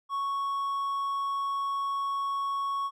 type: tone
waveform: triangle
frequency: 1108.7 Hz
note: C#6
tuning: in tune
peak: -26 dBFS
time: 0.09-2.91 s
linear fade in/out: 50 ms
effects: none